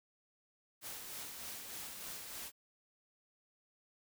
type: noise with tremolo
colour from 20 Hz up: white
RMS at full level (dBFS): -45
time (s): 0.81-2.52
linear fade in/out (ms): 50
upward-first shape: sine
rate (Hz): 3.3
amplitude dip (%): 35
effects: none